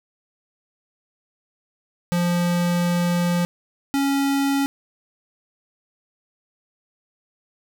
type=tone pair in turn; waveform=square; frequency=174.61 / 277.2 Hz; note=F3 / C#4; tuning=0 / 0 cents; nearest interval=minor sixth; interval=800 cents; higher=second; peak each=-19 / -19 dBFS; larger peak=neither; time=2.12-3.45 / 3.94-4.66 s; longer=first; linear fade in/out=0 ms; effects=none